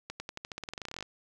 accelerating click train, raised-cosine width 0.2 ms, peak -21 dBFS, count 20, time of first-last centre 0.1-1.026 s, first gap 100 ms, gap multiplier 0.91, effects none

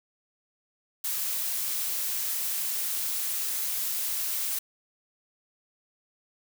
blue noise, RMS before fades -30 dBFS, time 1.04-4.59 s, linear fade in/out 5 ms, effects none

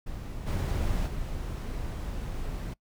brown noise with level steps, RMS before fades -37 / -28 / -34 dBFS, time 0.06-2.74 s, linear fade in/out 10 ms, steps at 0.46 / 1.06 s, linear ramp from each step 20 ms, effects noise-tail reverb RT60 0.1 s tail -23 dB re dry

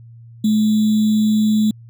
sine tone with sample-and-hold, 214.8 Hz, A3, 41 cents flat, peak -12 dBFS, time 0.44-1.71 s, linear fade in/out 5 ms, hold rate 3675 Hz, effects added 116 Hz sine -38 dBFS peak until 1.89 s

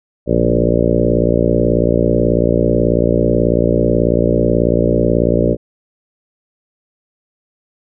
harmonic tone with a mistuned harmonic, 58.27 Hz, A#1, in tune, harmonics 1 / 2 / 3 / 4 / 5 / 6 / 7 / 8 / 9 / 10, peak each -20 / -20 / -20 / -20 / -20 / -20 / -20 / -20 / -20 / -20 dBFS, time 0.26-5.57 s, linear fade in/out 50 ms, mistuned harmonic 3, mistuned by -18 cents, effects none

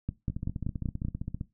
two click trains, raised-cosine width 5 ms, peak -21 / -18 dBFS, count 18 / 6, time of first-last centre 0.3-1.411 / 0.09-1.05 s, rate 15.3 / 5.21 Hz, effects noise-tail reverb RT60 0.2 s tail -17 dB re dry

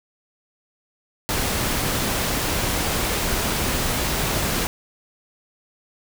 pink noise, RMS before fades -23 dBFS, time 1.29-4.67 s, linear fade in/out 0 ms, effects none

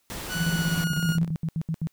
pink noise, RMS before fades -35 dBFS, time 0.1-0.84 s, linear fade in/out 0 ms
sawtooth tone with pitch glide, 1480 to 1432.1 Hz, F#6 to F6, 0 to +43 cents, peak -26 dBFS, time 0.28-1.19 s, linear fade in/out 50 ms, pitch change -57 cents, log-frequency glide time 0.45-0.99 s
sine tone with tremolo, 166.2 Hz, E3, 15 cents sharp, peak -21 dBFS, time 0.34-1.31 s, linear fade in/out 50 ms, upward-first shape square, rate 16 Hz, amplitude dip 65%
sine tone bursts, 161.7 Hz, E3, 33 cents flat, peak -24 dBFS, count 8, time 0.92-1.871 s, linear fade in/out 0 ms, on 55 ms, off 73 ms
effects white hiss -69 dBFS RMS until 1.92 s

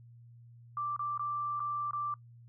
sine tone with dropouts, 1174.7 Hz, D6, in tune, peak -32 dBFS, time 0.77-2.14 s, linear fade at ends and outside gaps 2 ms, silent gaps 0.964-0.993 / 1.177-1.194 / 1.596-1.602 / 1.91-1.932 s, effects noise-tail reverb RT60 0.1 s tail -21 dB re dry + added 118 Hz sine -52 dBFS peak until 2.48 s

